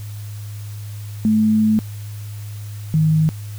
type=tone pair in turn; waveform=sine; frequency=216.8 / 156.85 Hz; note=A3 / D#3; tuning=-25 / +14 cents; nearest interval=tritone; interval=561 cents; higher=first; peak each=-12 dBFS; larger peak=neither; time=1.25-1.79 / 2.94-3.29 s; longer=first; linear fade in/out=0 ms; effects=added 104 Hz sine -28 dBFS peak until 3.58 s + white hiss -44 dBFS RMS until 3.58 s